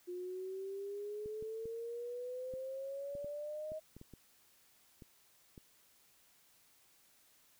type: exponential sweep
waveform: sine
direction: up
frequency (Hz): 354.1 to 629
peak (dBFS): -40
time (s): 0.07-3.8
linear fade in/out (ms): 20
type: clicks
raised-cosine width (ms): 3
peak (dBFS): -39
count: 12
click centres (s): 1.259 / 1.425 / 1.656 / 2.538 / 3.152 / 3.245 / 3.719 / 3.966 / 4.014 / 4.137 / 5.022 / 5.578
effects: white hiss -68 dBFS RMS until 7.59 s